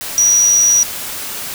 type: tone in noise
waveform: sine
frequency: 5800 Hz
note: F#8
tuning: 35 cents flat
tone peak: -8 dBFS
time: 0.18-0.83 s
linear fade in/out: 0 ms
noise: white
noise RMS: -25 dBFS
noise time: 0.01-1.54 s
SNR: +14 dB
effects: none